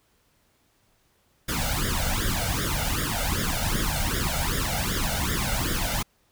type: noise with flanger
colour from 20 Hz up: pink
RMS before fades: -26 dBFS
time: 1.48-6.03 s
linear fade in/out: 10 ms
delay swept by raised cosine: 0.57 to 1.42 ms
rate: 2.6 Hz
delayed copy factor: +1
effects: pink hiss -66 dBFS RMS until 6.31 s